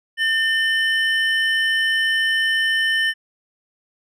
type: tone pair together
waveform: triangle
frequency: 1800 / 3018 Hz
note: A6 / F#7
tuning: +39 / +34 cents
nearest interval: major sixth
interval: 895 cents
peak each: -16 / -21 dBFS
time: 0.17-3.14 s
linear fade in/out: 50 ms
effects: none